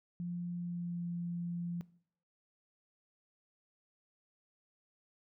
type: tone with pitch glide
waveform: sine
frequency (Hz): 174.61 to 172.7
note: F3 to F3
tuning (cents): 0 to -19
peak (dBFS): -36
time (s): 0.2-1.81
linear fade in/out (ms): 0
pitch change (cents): -19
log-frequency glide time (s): 0.55-1.06
effects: noise-tail reverb RT60 0.6 s tail -20 dB re dry